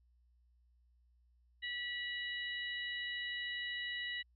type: harmonic tone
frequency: 973 Hz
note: B5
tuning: 26 cents flat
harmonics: 2 / 3 / 4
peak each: -40 / -44 / -46 dBFS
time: 1.62-4.23 s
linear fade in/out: 20 ms
effects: added 60 Hz sine -67 dBFS peak until 4.35 s